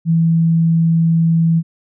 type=tone; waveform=sine; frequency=164.81 Hz; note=E3; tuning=in tune; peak=-10 dBFS; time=0.05-1.63 s; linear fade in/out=50 ms; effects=none